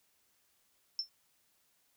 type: tone with exponential decay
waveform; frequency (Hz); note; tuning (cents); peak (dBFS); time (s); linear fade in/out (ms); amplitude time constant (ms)
sine; 5350; E8; +25; -28; 0.99-1.09; 1; 21
effects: white hiss -73 dBFS RMS until 1.96 s